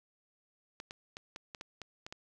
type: clicks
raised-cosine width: 0.2 ms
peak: -26 dBFS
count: 9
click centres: 0.801 / 0.909 / 1.169 / 1.361 / 1.548 / 1.611 / 1.817 / 2.065 / 2.125 s
effects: none